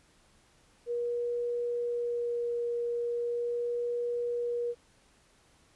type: tone with vibrato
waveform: sine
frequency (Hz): 477.2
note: A#4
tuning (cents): +41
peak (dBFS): -29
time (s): 0.86-4.75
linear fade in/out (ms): 50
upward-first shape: sine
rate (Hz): 0.39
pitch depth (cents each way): 9
effects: pink hiss -64 dBFS RMS until 5.75 s + resampled to 24000 Hz